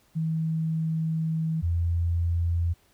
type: tone pair in turn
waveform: sine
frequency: 160.6 / 85.07 Hz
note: E3 / F2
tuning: -45 / -45 cents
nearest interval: major seventh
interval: 1100 cents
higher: first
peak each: -24 / -22 dBFS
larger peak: second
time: 0.15-1.62 / 1.62-2.74 s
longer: first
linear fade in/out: 20 ms
effects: pink hiss -63 dBFS RMS until 2.93 s